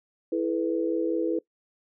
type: chord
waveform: sine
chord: E suspended fourth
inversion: none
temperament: equal with one note detuned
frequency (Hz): 329.6 / 429 / 493.9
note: E4 / A4 / B4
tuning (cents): 0 / -44 / 0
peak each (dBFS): -26 / -30 / -29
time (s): 0.32-1.39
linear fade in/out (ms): 5
effects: noise-tail reverb RT60 0.1 s tail -21 dB re dry